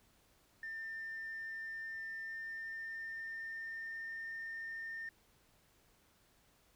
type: tone with pitch glide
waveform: sine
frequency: 1797 to 1813.7 Hz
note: A6 to A#6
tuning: +36 to -48 cents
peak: -40 dBFS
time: 0.63-5.09 s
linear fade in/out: 2 ms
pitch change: +16 cents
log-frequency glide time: 1.64-4.32 s
effects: tanh soft clip ceiling -38 dBFS + pink hiss -70 dBFS RMS until 6.75 s